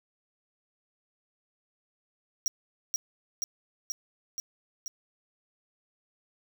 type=tone with echo; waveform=square; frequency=5690 Hz; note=F8; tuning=31 cents sharp; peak=-25 dBFS; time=2.46-2.48 s; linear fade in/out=0 ms; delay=480 ms; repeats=5; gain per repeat=-2 dB; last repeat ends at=4.88 s; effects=10-bit